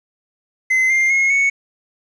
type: tone with pitch steps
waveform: triangle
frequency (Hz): 2053 / 2106 / 2160 / 2216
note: C7 / C7 / C#7 / C#7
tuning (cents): -33 / +11 / -45 / -1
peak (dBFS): -11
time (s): 0.7-1.5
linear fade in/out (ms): 10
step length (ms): 200
effects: resampled to 22050 Hz + 8-bit